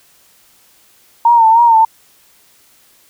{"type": "tone with vibrato", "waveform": "sine", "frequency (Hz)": 917, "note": "A#5", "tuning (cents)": -29, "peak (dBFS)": -5, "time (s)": [1.25, 1.85], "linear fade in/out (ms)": 5, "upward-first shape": "sine", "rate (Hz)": 3.3, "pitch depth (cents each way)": 63, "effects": ["white hiss -50 dBFS RMS until 3.09 s"]}